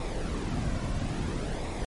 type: noise with flanger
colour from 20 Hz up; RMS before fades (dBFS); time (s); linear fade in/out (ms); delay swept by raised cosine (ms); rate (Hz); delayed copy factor
brown; -31; 0-1.85; 2; 0.65 to 2.45; 0.59; -0.5
effects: MP3 48 kbps